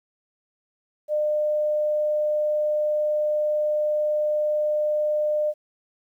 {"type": "tone", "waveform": "sine", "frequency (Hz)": 603, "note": "D5", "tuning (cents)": 46, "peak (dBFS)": -20, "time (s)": [1.08, 5.54], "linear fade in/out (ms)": 50, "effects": ["10-bit"]}